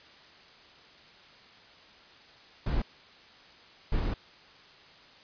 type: noise bursts at uneven times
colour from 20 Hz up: brown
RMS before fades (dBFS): -28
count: 2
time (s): 2.66-2.82 / 3.92-4.14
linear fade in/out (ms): 5
effects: white hiss -54 dBFS RMS until 5.23 s + resampled to 11025 Hz